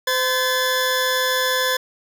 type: tone pair together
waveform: 20% pulse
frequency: 513 / 1725.5 Hz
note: C5 / A6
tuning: -34 / -34 cents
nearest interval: octave + major sixth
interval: 2100 cents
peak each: -16 dBFS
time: 0.07-1.77 s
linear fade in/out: 5 ms
effects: none